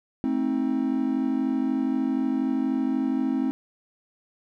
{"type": "chord", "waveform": "triangle", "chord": "A diminished", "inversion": "none", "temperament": "just", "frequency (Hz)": [220, 264, 316.8], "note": ["A3", "C4", "Eb4"], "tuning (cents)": [0, 16, 31], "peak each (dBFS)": [-28, -22, -27], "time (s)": [0.24, 3.51], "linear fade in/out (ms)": 0, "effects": []}